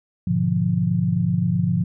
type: chord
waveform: sine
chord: G# diminished seventh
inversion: none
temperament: equal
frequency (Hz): 103.83 / 123.47 / 146.83 / 174.61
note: G#2 / B2 / D3 / F3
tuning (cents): 0 / 0 / 0 / 0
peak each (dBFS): -25 / -25 / -25 / -20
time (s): 0.27-1.84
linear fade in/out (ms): 5
effects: none